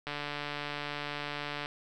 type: click train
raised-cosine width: 0.3 ms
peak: -20 dBFS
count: 233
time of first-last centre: 0.07-1.659 s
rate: 146 Hz
effects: none